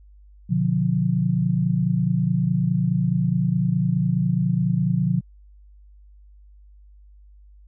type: chord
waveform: sine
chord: B diminished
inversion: none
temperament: just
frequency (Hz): 123.47 / 148.16 / 177.8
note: B2 / D3 / F3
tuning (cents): 0 / +16 / +31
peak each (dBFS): -24 / -23 / -21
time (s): 0.49-5.21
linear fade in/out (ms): 20
effects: added 50 Hz sine -46 dBFS peak until 7.67 s

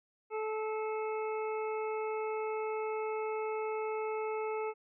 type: harmonic tone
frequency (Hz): 434.8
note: A4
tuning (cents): -21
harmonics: 1 / 2 / 3 / 5 / 6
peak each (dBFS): -34 / -40 / -44 / -48 / -50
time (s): 0.3-4.74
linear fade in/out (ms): 50
effects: none

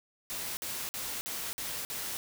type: noise bursts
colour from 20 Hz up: white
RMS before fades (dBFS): -37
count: 6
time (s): 0.3-2.17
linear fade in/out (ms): 0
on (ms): 270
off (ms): 50
effects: none

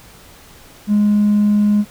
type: tone with hard clipping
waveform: sine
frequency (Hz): 207.7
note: G#3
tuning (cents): 0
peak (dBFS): -11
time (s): 0.87-1.85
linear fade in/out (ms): 50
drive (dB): 1
effects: pink hiss -43 dBFS RMS until 1.9 s

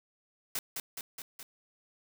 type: noise with echo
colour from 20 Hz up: white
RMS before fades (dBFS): -34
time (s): 0.55-0.59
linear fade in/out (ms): 2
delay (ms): 210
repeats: 4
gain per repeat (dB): -3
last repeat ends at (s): 1.43
effects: none

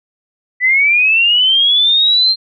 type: linear sweep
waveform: sine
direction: up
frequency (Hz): 1966 to 4192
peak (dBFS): -8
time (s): 0.6-2.36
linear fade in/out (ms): 50
effects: none

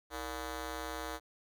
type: ring-modulated tone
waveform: 10% pulse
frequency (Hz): 260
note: C4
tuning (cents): -11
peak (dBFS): -27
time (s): 0.1-1.2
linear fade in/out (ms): 50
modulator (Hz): 200
effects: none

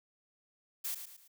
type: noise with echo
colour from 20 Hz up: blue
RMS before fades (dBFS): -37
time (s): 0.84-0.95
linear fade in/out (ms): 10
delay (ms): 110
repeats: 3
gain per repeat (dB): -8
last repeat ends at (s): 1.28
effects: none

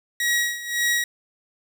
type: tone with tremolo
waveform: sawtooth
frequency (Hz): 1907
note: A#6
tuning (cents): +39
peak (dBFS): -15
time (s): 0.2-1.04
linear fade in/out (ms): 2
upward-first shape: sine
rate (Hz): 1.8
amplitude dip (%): 80
effects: none

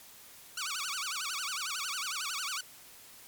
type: tone with vibrato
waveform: 10% pulse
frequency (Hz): 1300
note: E6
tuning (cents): -24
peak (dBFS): -25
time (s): 0.57-2.61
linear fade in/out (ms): 5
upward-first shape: sine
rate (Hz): 11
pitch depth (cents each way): 280
effects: white hiss -53 dBFS RMS until 3.27 s + MP3 96 kbps

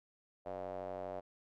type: tone with band-pass filter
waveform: square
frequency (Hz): 46.25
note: F#1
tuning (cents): 0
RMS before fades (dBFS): -43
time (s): 0.45-1.21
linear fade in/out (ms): 20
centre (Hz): 630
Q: 4.6
effects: none

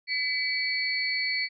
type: tone cluster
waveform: sine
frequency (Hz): 2013 / 2286 / 4425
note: B6 / D7 / C#8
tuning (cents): +33 / -47 / -4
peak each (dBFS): -30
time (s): 0.07-1.49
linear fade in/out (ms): 50
effects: none

